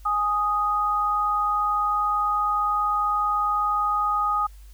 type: tone pair together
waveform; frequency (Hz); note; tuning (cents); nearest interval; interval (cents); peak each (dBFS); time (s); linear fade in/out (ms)
sine; 830.6 / 1244.5; G#5 / D#6; 0 / 0; perfect fifth; 700; -27 / -21; 0.05-4.47; 10
effects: added 50 Hz sine -42 dBFS peak until 4.73 s + white hiss -58 dBFS RMS until 4.73 s

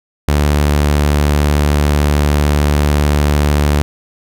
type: tone with vibrato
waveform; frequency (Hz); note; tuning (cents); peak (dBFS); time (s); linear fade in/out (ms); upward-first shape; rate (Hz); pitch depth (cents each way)
sawtooth; 73.42; D2; 0; -6; 0.28-3.82; 0; square; 18; 13
effects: none

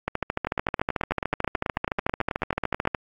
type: two click trains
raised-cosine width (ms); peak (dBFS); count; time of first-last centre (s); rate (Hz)
0.5; -9 / -10; 40 / 23; 0.08-2.948 / 0.47-2.854; 13.6 / 9.23
effects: AAC 64 kbps

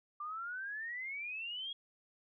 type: exponential sweep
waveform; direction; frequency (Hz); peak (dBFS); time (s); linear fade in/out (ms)
sine; up; 1174.7 to 3322; -39; 0.2-1.73; 5
effects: none

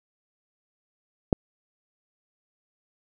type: click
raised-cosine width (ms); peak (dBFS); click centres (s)
2; -5; 1.328
effects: none

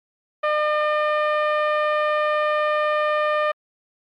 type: tone with low-pass filter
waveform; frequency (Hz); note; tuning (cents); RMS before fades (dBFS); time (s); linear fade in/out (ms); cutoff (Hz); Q
10% pulse; 604; D5; +48; -21; 0.43-3.52; 10; 1300; 0.82
effects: Opus 48 kbps

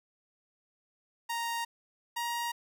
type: tone pair in turn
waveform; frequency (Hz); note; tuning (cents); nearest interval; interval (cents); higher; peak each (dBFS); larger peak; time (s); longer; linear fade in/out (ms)
sawtooth; 932.3 / 943.7; A#5 / A#5; 0 / +21; unison; 21; second; -28; neither; 1.29-1.65 / 2.16-2.52; neither; 10
effects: none

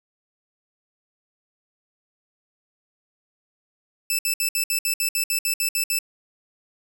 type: tone bursts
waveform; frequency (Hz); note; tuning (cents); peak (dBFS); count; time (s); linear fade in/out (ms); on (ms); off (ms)
10% pulse; 2637; E7; 0; -12; 13; 4.1-5.988; 2; 88; 62
effects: none

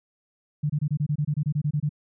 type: tone bursts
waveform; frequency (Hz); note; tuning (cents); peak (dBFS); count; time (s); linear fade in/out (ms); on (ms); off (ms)
sine; 148.3; D3; +17; -21; 14; 0.63-1.893; 10; 67; 25
effects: none

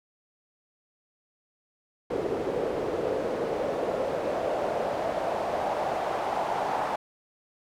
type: noise with band-pass filter sweep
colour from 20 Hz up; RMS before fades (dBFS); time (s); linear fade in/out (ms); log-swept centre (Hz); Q
pink; -29; 2.1-6.96; 5; 430 to 800; 3.2
effects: none

